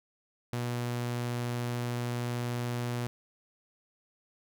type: tone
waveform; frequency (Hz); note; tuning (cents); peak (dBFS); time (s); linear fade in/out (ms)
sawtooth; 120.9; B2; -36; -27; 0.53-3.07; 0
effects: none